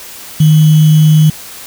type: tone with sample-and-hold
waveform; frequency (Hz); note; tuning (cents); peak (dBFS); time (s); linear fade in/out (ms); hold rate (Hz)
sine; 154.9; D#3; -7; -3; 0.4-1.3; 5; 3150
effects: white hiss -30 dBFS RMS until 1.66 s